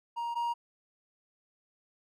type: tone pair in turn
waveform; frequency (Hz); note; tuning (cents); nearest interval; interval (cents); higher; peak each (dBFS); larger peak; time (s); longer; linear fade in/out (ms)
triangle; 940 / 943.6; A#5 / A#5; +14 / +21; unison; 7; second; -30 / -27; second; 0.16-0.35 / 0.35-0.54; neither; 20
effects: none